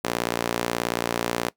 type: tone with high-pass filter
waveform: sawtooth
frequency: 58.5 Hz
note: A#1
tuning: 7 cents sharp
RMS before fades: -27 dBFS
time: 0.04-1.49 s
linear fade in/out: 5 ms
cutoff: 340 Hz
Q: 0.75
effects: noise-tail reverb RT60 0.1 s tail -21 dB re dry